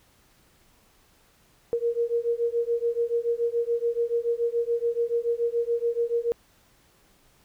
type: beating tone pair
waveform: sine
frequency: 466.2 / 473.2 Hz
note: A#4 / A#4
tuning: 0 / +26 cents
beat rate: 7 Hz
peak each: -26 dBFS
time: 1.73-6.32 s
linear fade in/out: 0 ms
effects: pink hiss -61 dBFS RMS until 7.44 s